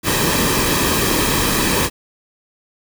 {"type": "noise with comb filter", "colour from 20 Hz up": "pink", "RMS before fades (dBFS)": -17, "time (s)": [0.03, 1.9], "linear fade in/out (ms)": 50, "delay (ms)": 1.4, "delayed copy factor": -0.55, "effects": []}